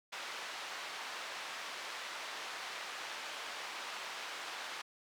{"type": "band-pass noise", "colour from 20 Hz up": "pink", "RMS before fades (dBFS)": -44, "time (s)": [0.12, 4.82], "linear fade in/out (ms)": 10, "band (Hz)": [870, 4600], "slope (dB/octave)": 12, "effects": []}